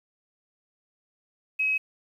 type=tone; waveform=sine; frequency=2550 Hz; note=D#7; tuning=42 cents sharp; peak=-22 dBFS; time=1.59-1.78 s; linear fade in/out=10 ms; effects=9-bit